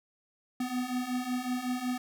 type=beating tone pair; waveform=square; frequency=246.9 / 252.3 Hz; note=B3 / B3; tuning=0 / +37 cents; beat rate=5.4 Hz; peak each=-36 / -33 dBFS; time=0.6-1.98 s; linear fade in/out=5 ms; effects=none